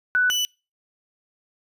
sine / 30% pulse tone pair in turn, 1489 / 2978 Hz, F#6 / F#7, +11 / +11 cents, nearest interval octave, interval 1200 cents, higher second, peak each -16 / -18 dBFS, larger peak first, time 0.15-0.3 / 0.3-0.45 s, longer neither, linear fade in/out 0 ms, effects noise-tail reverb RT60 0.3 s tail -26 dB re dry + resampled to 32000 Hz

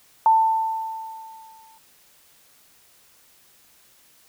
sine tone with exponential decay, 890 Hz, A5, 20 cents sharp, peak -11 dBFS, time 0.26-1.78 s, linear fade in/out 1 ms, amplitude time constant 330 ms, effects white hiss -56 dBFS RMS until 4.28 s

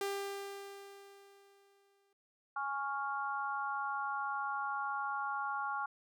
sawtooth tone with exponential decay, 397.5 Hz, G4, 24 cents sharp, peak -30 dBFS, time 0.01-2.13 s, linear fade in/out 2 ms, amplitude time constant 460 ms
sine chord, Db major, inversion second, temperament equal, 830.6 / 1108.7 / 1396.9 Hz, Ab5 / Db6 / F6, 0 / 0 / 0 cents, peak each -39 dBFS, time 2.56-5.86 s, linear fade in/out 5 ms
effects none

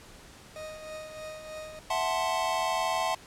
40% pulse tone with tremolo, 622.3 Hz, D#5, in tune, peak -36 dBFS, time 0.56-1.79 s, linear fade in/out 0 ms, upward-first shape triangle, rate 3.2 Hz, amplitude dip 55%
square chord, F# half-diminished seventh, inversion third, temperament equal, 659.3 / 740 / 880 / 1046.5 Hz, E5 / F#5 / A5 / C6, 0 / 0 / 0 / 0 cents, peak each -33 dBFS, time 1.9-3.15 s, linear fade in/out 5 ms
effects pink hiss -51 dBFS RMS until 3.26 s + low-pass 10000 Hz 12 dB/octave

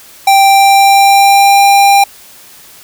square tone with pitch glide, 785 to 797.3 Hz, G5 to G5, +2 to +29 cents, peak -4 dBFS, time 0.27-2.04 s, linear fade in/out 5 ms, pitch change +27 cents, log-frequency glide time 0.42-1.62 s, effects white hiss -37 dBFS RMS until 2.83 s

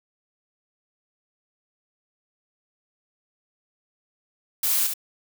blue noise with echo, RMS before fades -23 dBFS, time 4.63-4.87 s, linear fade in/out 5 ms, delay 68 ms, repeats 1, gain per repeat -5 dB, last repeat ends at 4.938 s, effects none

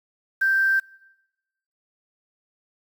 sine tone with quantisation, 1568 Hz, G6, in tune, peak -17 dBFS, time 0.41-0.8 s, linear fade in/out 10 ms, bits 7, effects noise-tail reverb RT60 1.0 s tail -24 dB re dry

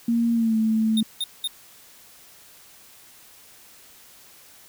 sine tone with pitch glide, 233.1 to 220.5 Hz, A#3 to A3, 0 to +4 cents, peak -18 dBFS, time 0.08-1.03 s, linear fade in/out 5 ms, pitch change -96 cents, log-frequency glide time 0.33-0.56 s
square tone bursts, 3667 Hz, A#7, 29 cents flat, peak -24 dBFS, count 3, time 0.97-1.475 s, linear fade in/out 2 ms, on 35 ms, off 200 ms
effects white hiss -50 dBFS RMS until 4.68 s

